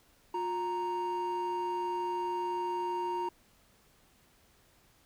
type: tone pair together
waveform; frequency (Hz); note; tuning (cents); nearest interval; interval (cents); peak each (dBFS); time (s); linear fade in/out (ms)
triangle; 356.2 / 931.4; F4 / A#5; +34 / -2; octave + perfect fourth; 1664; -33 / -30; 0.34-3.29; 5
effects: tanh soft clip ceiling -24 dBFS + pink hiss -65 dBFS RMS until 5.05 s